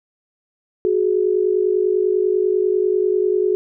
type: tone pair together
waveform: sine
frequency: 368.9 / 419 Hz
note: F#4 / G#4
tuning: -5 / +15 cents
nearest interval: major second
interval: 220 cents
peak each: -17 / -18 dBFS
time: 0.85-3.55 s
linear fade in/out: 0 ms
effects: none